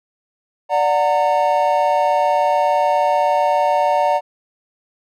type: chord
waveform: triangle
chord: D augmented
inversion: none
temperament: just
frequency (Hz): 587.3 / 734.2 / 917.7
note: D5 / F#5 / A#5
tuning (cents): 0 / -14 / -27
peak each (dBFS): -16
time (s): 0.69-4.21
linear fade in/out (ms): 50
effects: none